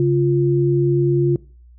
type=tone pair together; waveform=sine; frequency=138.59 / 348.6 Hz; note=C#3 / F4; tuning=0 / -3 cents; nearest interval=octave + major third; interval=1597 cents; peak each=-16 dBFS; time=0-1.36 s; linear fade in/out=2 ms; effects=noise-tail reverb RT60 0.4 s tail -22 dB re dry + added 60 Hz sine -43 dBFS peak until 1.78 s